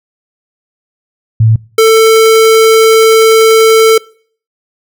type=tone pair in turn; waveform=sine / square; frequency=111.2 / 444.8 Hz; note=A2 / A4; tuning=+19 / +19 cents; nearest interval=2 octaves; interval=2400 cents; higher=second; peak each=-3 dBFS; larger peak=neither; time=1.4-1.56 / 1.78-3.98 s; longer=second; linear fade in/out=5 ms; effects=noise-tail reverb RT60 0.5 s tail -24 dB re dry